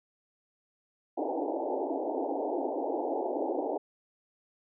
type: band-pass noise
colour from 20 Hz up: pink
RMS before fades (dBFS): -32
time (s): 1.17-3.78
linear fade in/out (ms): 10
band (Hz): 270 to 880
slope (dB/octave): 96
effects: none